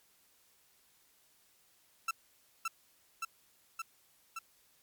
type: tone with echo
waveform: 30% pulse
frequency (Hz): 1336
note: E6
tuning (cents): +23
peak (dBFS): -28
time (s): 2.08-2.11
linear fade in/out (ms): 5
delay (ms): 570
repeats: 4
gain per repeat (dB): -2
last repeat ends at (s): 4.39
effects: white hiss -68 dBFS RMS until 4.82 s + MP3 96 kbps